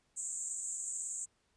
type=band-pass noise; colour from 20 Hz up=pink; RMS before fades=-40 dBFS; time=0.16-1.26 s; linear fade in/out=20 ms; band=7000 to 8300 Hz; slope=96 dB/octave; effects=pink hiss -75 dBFS RMS until 1.56 s + resampled to 22050 Hz